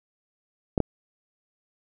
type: clicks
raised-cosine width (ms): 2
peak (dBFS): -8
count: 2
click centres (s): 0.778 / 0.803
effects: none